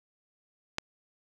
click, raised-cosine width 0.2 ms, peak -12 dBFS, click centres 0.784 s, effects none

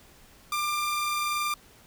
sawtooth tone pair together, 1192.8 / 2365 Hz, D6 / D7, +27 / +12 cents, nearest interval octave, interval 1185 cents, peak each -23 / -34 dBFS, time 0.52-1.54 s, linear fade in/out 2 ms, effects pink hiss -55 dBFS RMS until 1.86 s

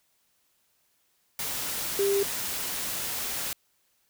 sine tone in noise, 397.8 Hz, G4, 25 cents sharp, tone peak -22 dBFS, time 1.99-2.23 s, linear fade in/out 2 ms, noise white, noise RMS -32 dBFS, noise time 1.39-3.53 s, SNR +7 dB, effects white hiss -70 dBFS RMS until 4.09 s

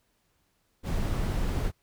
brown noise, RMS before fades -28 dBFS, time 0.83-1.72 s, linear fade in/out 50 ms, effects pink hiss -72 dBFS RMS until 1.82 s

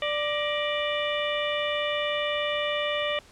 harmonic tone with a mistuned harmonic, 590 Hz, D5, 8 cents sharp, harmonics 1 / 2 / 3 / 4 / 5 / 6, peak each -28 / -34 / -34 / -34 / -33 / -36 dBFS, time 0.02-3.19 s, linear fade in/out 2 ms, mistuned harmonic 3, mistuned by +110 cents, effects pink hiss -53 dBFS RMS until 3.31 s + low-pass 8000 Hz 12 dB/octave

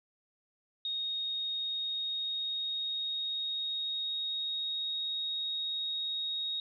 sine tone with pitch glide, 3729 to 3757 Hz, A#7 to A#7, 0 to +13 cents, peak -32 dBFS, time 0.85-6.6 s, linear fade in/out 2 ms, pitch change +13 cents, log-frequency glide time 1.57-5.01 s, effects none

